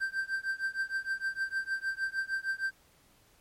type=tone with tremolo; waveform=triangle; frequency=1568 Hz; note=G6; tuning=in tune; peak=-25 dBFS; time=0-2.71 s; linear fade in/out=20 ms; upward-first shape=triangle; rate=6.5 Hz; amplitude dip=100%; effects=pink hiss -64 dBFS RMS until 3.4 s + MP3 64 kbps